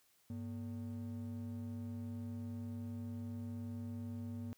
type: ring-modulated tone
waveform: triangle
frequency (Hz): 168.5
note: E3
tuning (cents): +38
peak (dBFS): -36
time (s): 0.3-4.53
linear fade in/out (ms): 0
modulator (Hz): 68.6
effects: white hiss -72 dBFS RMS until 4.57 s